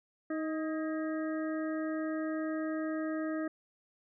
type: harmonic tone with a mistuned harmonic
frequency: 314.1 Hz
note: D#4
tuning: 16 cents sharp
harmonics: 1 / 2 / 4 / 5 / 6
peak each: -33 / -39 / -45 / -47 / -49 dBFS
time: 0.3-3.48 s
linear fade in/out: 5 ms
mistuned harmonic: 5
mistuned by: +55 cents
effects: none